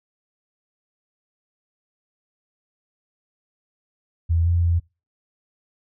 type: tone with pitch steps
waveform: sine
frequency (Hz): 83.5 / 86 / 85.2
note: E2 / F2 / F2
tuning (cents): +23 / -26 / -42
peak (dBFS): -16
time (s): 4.29-4.8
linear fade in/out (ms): 20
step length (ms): 170
effects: noise-tail reverb RT60 0.3 s tail -26 dB re dry